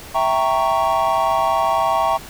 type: chord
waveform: triangle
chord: E diminished seventh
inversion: none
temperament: equal with one note detuned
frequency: 659.3 / 784 / 927.5 / 1108.7 Hz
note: E5 / G5 / Bb5 / Db6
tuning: 0 / 0 / -9 / 0 cents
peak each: -19 dBFS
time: 0.14-2.18 s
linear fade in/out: 20 ms
effects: pink hiss -37 dBFS RMS until 2.29 s